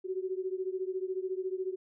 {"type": "beating tone pair", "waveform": "sine", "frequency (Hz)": [370, 384], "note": ["F#4", "G4"], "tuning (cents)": [0, -36], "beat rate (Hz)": 14, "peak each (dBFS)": [-34, -36], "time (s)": [0.04, 1.76], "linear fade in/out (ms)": 20, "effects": []}